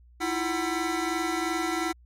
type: tone cluster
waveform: square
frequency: 321.2 / 344 / 746 / 1345 / 1984 Hz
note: E4 / F4 / F#5 / E6 / B6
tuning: -45 / -26 / +14 / +34 / +7 cents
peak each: -32 / -33 / -34 / -35 / -37 dBFS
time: 0.2-1.93 s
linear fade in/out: 20 ms
effects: added 60 Hz sine -52 dBFS peak until 2.05 s + low-pass 11000 Hz 12 dB/octave